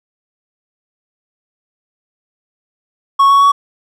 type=tone with pitch steps; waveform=triangle; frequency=1105 / 1114.6 / 1124.3 Hz; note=C#6 / C#6 / C#6; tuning=-6 / +9 / +24 cents; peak=-4 dBFS; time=3.19-3.52 s; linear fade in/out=10 ms; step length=110 ms; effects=none